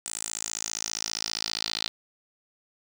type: tone with band-pass filter sweep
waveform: 10% pulse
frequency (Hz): 55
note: A1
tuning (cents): 0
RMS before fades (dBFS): -33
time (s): 0.06-1.88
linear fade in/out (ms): 0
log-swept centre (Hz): 8300 to 4100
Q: 4.2
effects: none